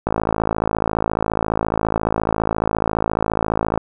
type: click train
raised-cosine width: 1 ms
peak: -4 dBFS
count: 203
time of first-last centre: 0.07-3.776 s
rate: 54.5 Hz
effects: none